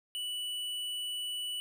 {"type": "tone with tanh clipping", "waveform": "triangle", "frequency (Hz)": 2960, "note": "F#7", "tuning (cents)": 0, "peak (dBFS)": -36, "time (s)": [0.15, 1.6], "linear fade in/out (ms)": 0, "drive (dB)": 16, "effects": []}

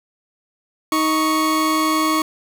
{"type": "tone pair together", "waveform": "40% pulse", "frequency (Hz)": [313.5, 1108.7], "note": ["D#4", "C#6"], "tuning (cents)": [13, 0], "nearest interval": "octave + minor seventh", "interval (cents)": 2187, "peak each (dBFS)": -18, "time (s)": [0.92, 2.22], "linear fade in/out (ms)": 2, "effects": []}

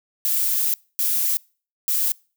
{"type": "noise bursts at uneven times", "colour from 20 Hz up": "violet", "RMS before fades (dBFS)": -21, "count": 3, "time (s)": [[0.25, 0.74], [0.99, 1.37], [1.88, 2.12]], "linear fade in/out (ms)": 0, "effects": ["noise-tail reverb RT60 0.4 s tail -26 dB re dry"]}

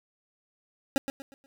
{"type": "tone with echo", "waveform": "25% pulse", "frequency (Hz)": 273.7, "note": "C#4", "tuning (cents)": -22, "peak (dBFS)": -18, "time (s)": [0.96, 0.98], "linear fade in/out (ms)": 0, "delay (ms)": 120, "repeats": 4, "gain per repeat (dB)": -9, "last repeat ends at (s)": 1.46, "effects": []}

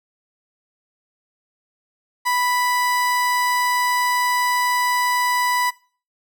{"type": "tone", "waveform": "30% pulse", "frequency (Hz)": 987.8, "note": "B5", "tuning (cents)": 0, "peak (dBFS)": -15, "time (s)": [2.25, 5.71], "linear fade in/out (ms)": 20, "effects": ["noise-tail reverb RT60 0.4 s tail -21 dB re dry"]}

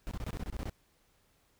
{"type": "noise bursts", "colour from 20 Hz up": "brown", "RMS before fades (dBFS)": -37, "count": 10, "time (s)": [0.07, 0.696], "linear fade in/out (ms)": 0, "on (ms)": 41, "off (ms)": 24, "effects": ["pink hiss -70 dBFS RMS until 1.59 s"]}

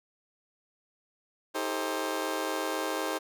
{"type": "chord", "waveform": "20% pulse", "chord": "A half-diminished seventh", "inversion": "second", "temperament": "just", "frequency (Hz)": [316.8, 396, 440, 528], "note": ["Eb4", "G4", "A4", "C5"], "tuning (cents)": [31, 18, 0, 16], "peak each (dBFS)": [-30, -31, -33, -30], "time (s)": [1.54, 3.19], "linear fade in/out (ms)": 20, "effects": []}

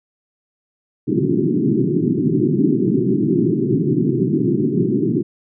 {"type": "band-pass noise", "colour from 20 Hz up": "white", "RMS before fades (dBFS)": -17, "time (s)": [1.07, 5.23], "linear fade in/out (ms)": 20, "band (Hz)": [120, 390], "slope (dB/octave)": 96, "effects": []}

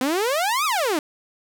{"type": "exponential two-way sweep", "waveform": "sawtooth", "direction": "up then down", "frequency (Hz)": [246.9, 1300, 284.4], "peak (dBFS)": -16, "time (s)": [0.01, 0.99], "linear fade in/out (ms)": 2, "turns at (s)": 0.65, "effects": []}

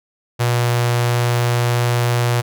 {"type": "tone with notch filter", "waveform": "sawtooth", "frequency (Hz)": 120.1, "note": "B2", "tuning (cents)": -48, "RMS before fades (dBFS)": -17, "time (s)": [0.39, 2.42], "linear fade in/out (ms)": 20, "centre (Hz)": 250, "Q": 1.3, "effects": []}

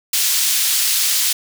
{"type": "high-pass noise", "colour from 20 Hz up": "pink", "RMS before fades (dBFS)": -17, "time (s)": [0.13, 1.33], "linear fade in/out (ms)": 5, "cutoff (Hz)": 3800, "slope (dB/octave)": 12, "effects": []}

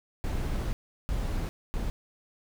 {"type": "noise bursts at uneven times", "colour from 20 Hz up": "brown", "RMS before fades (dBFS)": -30, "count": 3, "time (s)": [[0.24, 0.73], [1.09, 1.49], [1.74, 1.9]], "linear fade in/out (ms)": 0, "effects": []}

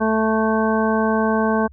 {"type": "harmonic tone", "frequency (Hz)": 220, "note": "A3", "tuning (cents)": 0, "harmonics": [1, 2, 3, 4, 5, 7], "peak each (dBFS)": [-19, -22, -24, -25, -26, -27], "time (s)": [0, 1.68], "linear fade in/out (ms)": 20, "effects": ["added 70 Hz sine -42 dBFS peak until 1.72 s"]}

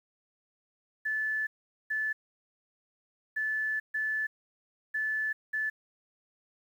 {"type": "tone bursts at uneven times", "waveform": "sine", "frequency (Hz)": 1740, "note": "A6", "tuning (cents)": -20, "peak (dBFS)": -28, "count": 6, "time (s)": [[1.05, 1.47], [1.9, 2.13], [3.36, 3.8], [3.94, 4.27], [4.94, 5.33], [5.53, 5.7]], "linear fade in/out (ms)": 10, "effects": ["10-bit"]}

